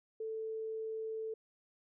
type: tone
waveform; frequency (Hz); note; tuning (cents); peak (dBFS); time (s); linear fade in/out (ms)
sine; 441.9; A4; +7; -37; 0.2-1.34; 5
effects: none